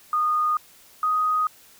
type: tone pair in turn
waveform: sine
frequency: 1229 / 1249 Hz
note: D#6 / D#6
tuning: -22 / +6 cents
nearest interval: unison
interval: 28 cents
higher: second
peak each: -19 / -19 dBFS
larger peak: neither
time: 0.13-0.57 / 1.03-1.47 s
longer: neither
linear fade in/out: 2 ms
effects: white hiss -52 dBFS RMS until 1.79 s